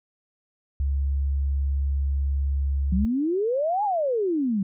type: tone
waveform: sine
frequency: 69.3 Hz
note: C#2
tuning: in tune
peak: -21 dBFS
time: 0.8-3.05 s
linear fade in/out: 0 ms
type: exponential two-way sweep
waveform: sine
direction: up then down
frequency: 175.7 to 859 to 185.5 Hz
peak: -21 dBFS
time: 2.92-4.63 s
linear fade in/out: 5 ms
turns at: 3.84 s
effects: none